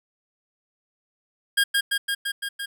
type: tone with echo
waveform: 25% pulse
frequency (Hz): 1621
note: G#6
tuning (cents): -42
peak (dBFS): -13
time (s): 1.57-1.64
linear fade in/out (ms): 10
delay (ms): 170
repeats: 6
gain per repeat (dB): -2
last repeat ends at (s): 2.66
effects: none